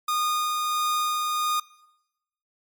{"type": "tone with tremolo", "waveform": "45% pulse", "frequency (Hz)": 1226, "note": "D#6", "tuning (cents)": -26, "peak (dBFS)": -22, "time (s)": [0.08, 1.6], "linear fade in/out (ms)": 5, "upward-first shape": "sine", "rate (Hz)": 1.5, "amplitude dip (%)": 25, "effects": ["noise-tail reverb RT60 0.9 s tail -21 dB re dry", "MP3 96 kbps"]}